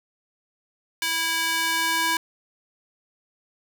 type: tone with high-pass filter sweep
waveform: square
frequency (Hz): 327.8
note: E4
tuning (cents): -10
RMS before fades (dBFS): -24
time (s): 1.02-2.17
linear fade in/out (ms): 2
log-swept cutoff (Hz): 2000 to 1100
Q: 1
effects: none